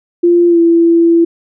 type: tone with pitch glide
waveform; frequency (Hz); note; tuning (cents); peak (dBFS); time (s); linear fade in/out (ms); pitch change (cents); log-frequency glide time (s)
sine; 346.4 to 335.8; F4 to E4; -14 to +32; -5; 0.23-1.25; 10; -54; 0.48-0.59
effects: none